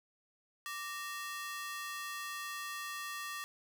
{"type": "ring-modulated tone", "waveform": "sawtooth", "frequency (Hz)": 1511, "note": "F#6", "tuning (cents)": 36, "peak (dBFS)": -33, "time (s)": [0.66, 3.44], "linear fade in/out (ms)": 0, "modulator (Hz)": 340, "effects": []}